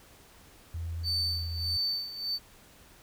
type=tone; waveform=sine; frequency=83.4 Hz; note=E2; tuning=21 cents sharp; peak=-32 dBFS; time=0.74-1.77 s; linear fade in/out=5 ms
type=tone with tremolo; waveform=triangle; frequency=4548 Hz; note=C#8; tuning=44 cents sharp; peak=-24 dBFS; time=1.03-2.39 s; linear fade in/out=50 ms; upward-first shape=sine; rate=1.6 Hz; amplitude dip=80%
effects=tanh soft clip ceiling -23 dBFS + pink hiss -56 dBFS RMS until 3.02 s

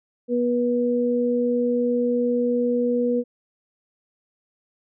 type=tone pair together; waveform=sine; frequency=242.8 / 485.6 Hz; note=B3 / B4; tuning=-29 / -29 cents; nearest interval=octave; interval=1200 cents; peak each=-22 / -21 dBFS; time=0.28-3.24 s; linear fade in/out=50 ms; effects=none

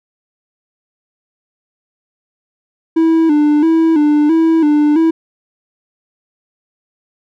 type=tone with vibrato; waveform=triangle; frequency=311.1 Hz; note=D#4; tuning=in tune; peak=-6 dBFS; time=2.96-5.11 s; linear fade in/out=10 ms; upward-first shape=square; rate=1.5 Hz; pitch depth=79 cents each way; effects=none

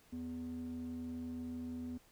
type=tone with band-pass filter; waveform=square; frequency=82.7 Hz; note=E2; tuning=6 cents sharp; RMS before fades=-43 dBFS; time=0.12-1.98 s; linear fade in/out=10 ms; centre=230 Hz; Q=4.8; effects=pink hiss -66 dBFS RMS until 2.11 s

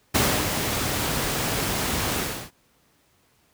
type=noise with ADSR envelope; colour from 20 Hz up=pink; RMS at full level=-19 dBFS; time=0.14-2.51 s; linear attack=14 ms; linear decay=290 ms; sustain=-6 dB; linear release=330 ms; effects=pink hiss -63 dBFS RMS until 3.53 s + high-pass 60 Hz 12 dB/octave

